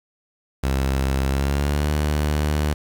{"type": "tone with pitch glide", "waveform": "sawtooth", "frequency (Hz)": [67.1, 74.88], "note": ["C2", "D2"], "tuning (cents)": [44, 34], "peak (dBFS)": -15, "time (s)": [0.63, 2.74], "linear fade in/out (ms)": 10, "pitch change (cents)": 190, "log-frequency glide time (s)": [1.26, 1.91], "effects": ["7-bit"]}